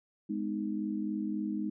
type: chord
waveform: sine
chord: G# minor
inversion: none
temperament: equal with one note detuned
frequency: 207.7 / 251.3 / 311.1 Hz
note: G#3 / B3 / D#4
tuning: 0 / +30 / 0 cents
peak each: -34 / -39 / -35 dBFS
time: 0.29-1.7 s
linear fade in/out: 10 ms
effects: none